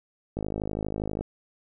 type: click train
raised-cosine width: 2 ms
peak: -17 dBFS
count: 45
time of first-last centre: 0.37-1.21 s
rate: 52.4 Hz
effects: none